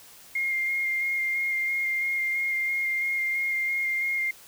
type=tone with vibrato; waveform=sine; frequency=2124 Hz; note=C7; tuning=25 cents sharp; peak=-24 dBFS; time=0.35-4.31 s; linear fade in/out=5 ms; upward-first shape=square; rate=3 Hz; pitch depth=13 cents each way; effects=white hiss -50 dBFS RMS until 4.47 s